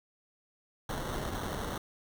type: noise with sample-and-hold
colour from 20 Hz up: pink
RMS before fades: -36 dBFS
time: 0.89-1.78 s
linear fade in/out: 5 ms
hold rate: 2450 Hz
effects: none